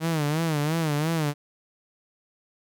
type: tone with vibrato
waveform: sawtooth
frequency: 155.56 Hz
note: D#3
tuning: in tune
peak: -19 dBFS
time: 0-1.34 s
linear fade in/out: 50 ms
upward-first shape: sine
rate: 2.9 Hz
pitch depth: 120 cents each way
effects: none